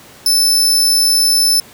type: tone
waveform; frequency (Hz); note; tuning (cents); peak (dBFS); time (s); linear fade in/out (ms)
sawtooth; 5274; E8; 0; -7; 0.26-1.6; 2
effects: pink hiss -40 dBFS RMS until 1.73 s + high-pass 100 Hz 12 dB/octave